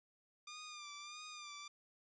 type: tone with vibrato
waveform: 10% pulse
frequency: 1200 Hz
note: D6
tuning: 37 cents sharp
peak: -40 dBFS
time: 0.47-1.68 s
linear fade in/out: 5 ms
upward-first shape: sine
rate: 1.6 Hz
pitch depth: 51 cents each way
effects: resampled to 16000 Hz